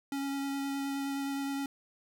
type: tone with vibrato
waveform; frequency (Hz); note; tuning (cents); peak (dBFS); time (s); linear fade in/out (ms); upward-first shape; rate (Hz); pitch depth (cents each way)
square; 276.8; C#4; -2; -33; 0.12-1.66; 2; sine; 9.6; 11
effects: none